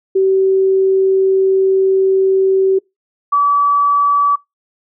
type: tone pair in turn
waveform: sine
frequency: 383.1 / 1148 Hz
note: G4 / D6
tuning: -40 / -40 cents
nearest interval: octave + perfect fifth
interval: 1900 cents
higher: second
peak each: -9 dBFS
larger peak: neither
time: 0.15-2.79 / 3.32-4.36 s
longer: first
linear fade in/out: 10 ms
effects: noise-tail reverb RT60 0.2 s tail -26 dB re dry